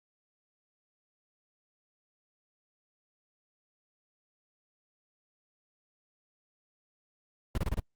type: noise bursts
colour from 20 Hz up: brown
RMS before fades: -29 dBFS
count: 5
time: 7.55-7.798 s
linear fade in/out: 2 ms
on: 28 ms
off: 27 ms
effects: noise-tail reverb RT60 0.1 s tail -26 dB re dry + Opus 48 kbps